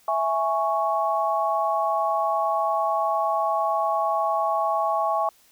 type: chord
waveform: sine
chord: C# minor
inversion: first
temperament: equal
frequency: 659.3 / 830.6 / 1108.7 Hz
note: E5 / G#5 / C#6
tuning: 0 / 0 / 0 cents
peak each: -25 dBFS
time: 0.08-5.29 s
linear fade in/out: 2 ms
effects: white hiss -58 dBFS RMS until 5.51 s